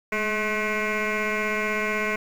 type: tone with frequency modulation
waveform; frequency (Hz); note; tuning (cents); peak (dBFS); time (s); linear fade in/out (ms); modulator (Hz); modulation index
sine; 1288; E6; -41; -20; 0.12-2.16; 5; 216; 5.3
effects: tanh soft clip ceiling -22 dBFS + 8-bit